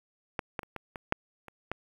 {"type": "clicks", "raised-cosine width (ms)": 0.5, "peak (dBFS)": [-15, -17, -29, -22, -23, -9, -30, -17], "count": 8, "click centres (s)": [0.392, 0.592, 0.632, 0.763, 0.958, 1.124, 1.483, 1.716], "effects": ["8-bit"]}